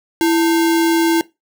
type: tone with sample-and-hold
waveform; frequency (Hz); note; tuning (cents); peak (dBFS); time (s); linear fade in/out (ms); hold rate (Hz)
sine; 331.4; E4; +9; -11; 0.21-1.21; 0; 1225
effects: noise-tail reverb RT60 0.2 s tail -19 dB re dry